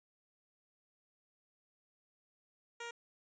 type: tone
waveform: 10% pulse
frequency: 470 Hz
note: A#4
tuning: 14 cents sharp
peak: -34 dBFS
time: 2.8-2.91 s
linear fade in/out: 5 ms
effects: resampled to 16000 Hz